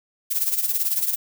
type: noise with tremolo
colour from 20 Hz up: violet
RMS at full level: -20 dBFS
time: 0.3-1.16 s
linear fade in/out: 20 ms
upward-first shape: sine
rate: 18 Hz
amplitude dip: 70%
effects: none